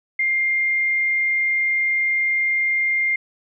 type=tone; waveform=sine; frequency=2110 Hz; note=C7; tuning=14 cents sharp; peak=-17 dBFS; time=0.19-3.16 s; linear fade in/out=5 ms; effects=none